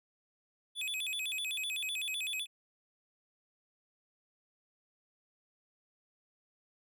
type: tone with vibrato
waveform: square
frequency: 2960 Hz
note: F#7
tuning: in tune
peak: -35 dBFS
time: 0.75-2.47 s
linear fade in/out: 50 ms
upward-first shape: square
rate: 7.9 Hz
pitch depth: 270 cents each way
effects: none